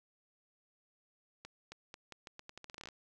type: accelerating click train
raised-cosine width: 0.2 ms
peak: -30 dBFS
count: 17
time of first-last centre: 1.45-2.887 s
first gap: 270 ms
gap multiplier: 0.82
effects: none